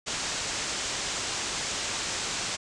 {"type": "low-pass noise", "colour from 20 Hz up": "white", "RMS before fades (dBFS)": -32, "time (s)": [0.06, 2.57], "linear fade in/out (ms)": 20, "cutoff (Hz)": 7900, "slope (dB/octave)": 48, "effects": ["resampled to 24000 Hz"]}